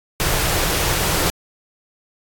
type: band-stop noise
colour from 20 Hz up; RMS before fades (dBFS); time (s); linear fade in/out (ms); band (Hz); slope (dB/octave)
pink; -19; 0.2-1.3; 0; 200 to 290; 96
effects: AAC 64 kbps